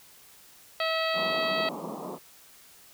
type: harmonic tone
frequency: 647 Hz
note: E5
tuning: 32 cents flat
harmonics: 1 / 2 / 3 / 4 / 5 / 6 / 7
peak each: -29 / -32 / -34 / -35 / -36 / -37 / -37 dBFS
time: 0.8-1.69 s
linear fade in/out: 2 ms
type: band-pass noise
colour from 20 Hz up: pink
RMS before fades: -37 dBFS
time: 1.13-2.19 s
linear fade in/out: 50 ms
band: 160 to 1200 Hz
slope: 96 dB/octave
effects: white hiss -54 dBFS RMS until 2.93 s